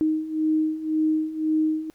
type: beating tone pair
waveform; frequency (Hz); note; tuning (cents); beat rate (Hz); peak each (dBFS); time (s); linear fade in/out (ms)
sine; 311.1 / 313; D#4 / D#4; 0 / +10; 1.9; -26 / -22; 0.01-1.9; 0
effects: pink hiss -63 dBFS RMS until 1.94 s